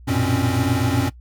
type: tone cluster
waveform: square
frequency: 92.4 / 114.1 / 121.8 / 262 / 280.5 Hz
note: F#2 / A#2 / B2 / C4 / C#4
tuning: -2 / -37 / -24 / +2 / +21 cents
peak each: -25 dBFS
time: 0.07-1.1 s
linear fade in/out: 20 ms
effects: noise-tail reverb RT60 0.1 s tail -19 dB re dry + added 60 Hz sine -40 dBFS peak until 1.2 s